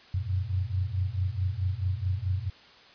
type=tone cluster; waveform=sine; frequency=89.7 / 94.3 / 119.2 Hz; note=F2 / F#2 / A#2; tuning=+47 / +33 / +39 cents; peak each=-30 / -29 / -36 dBFS; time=0.14-2.5 s; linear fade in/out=5 ms; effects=white hiss -53 dBFS RMS until 2.94 s + resampled to 11025 Hz